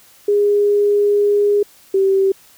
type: tone pair in turn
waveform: sine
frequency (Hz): 410.2 / 387.4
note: G#4 / G4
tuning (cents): -21 / -20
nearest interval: minor second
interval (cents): 99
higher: first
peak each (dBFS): -11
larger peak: neither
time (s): 0.28-1.63 / 1.94-2.32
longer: first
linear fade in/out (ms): 5
effects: white hiss -48 dBFS RMS until 2.57 s